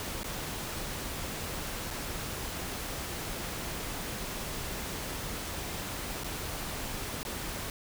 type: noise with dropouts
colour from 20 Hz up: pink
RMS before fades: -37 dBFS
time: 0-7.7 s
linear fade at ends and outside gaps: 1 ms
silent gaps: 0.233-0.242 / 1.905-1.909 / 6.236-6.243 / 7.231-7.25 s
effects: none